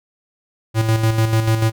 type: tone with tremolo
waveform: square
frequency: 111.5 Hz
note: A2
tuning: 23 cents sharp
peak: -13 dBFS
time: 0.74-1.72 s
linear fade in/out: 50 ms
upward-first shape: square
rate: 6.8 Hz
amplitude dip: 50%
effects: none